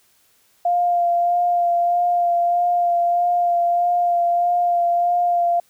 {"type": "tone with vibrato", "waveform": "sine", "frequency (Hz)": 698.5, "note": "F5", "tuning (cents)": 0, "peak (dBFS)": -15, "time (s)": [0.65, 5.6], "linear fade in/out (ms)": 5, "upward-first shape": "sine", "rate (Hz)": 1.6, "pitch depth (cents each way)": 16, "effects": ["white hiss -59 dBFS RMS until 5.69 s"]}